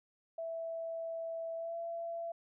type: tone with pitch glide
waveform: sine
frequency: 659.3 to 673.5 Hz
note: E5 to E5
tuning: 0 to +37 cents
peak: -37 dBFS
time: 0.38-2.32 s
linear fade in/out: 5 ms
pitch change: +37 cents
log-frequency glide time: 1.56-1.77 s
effects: none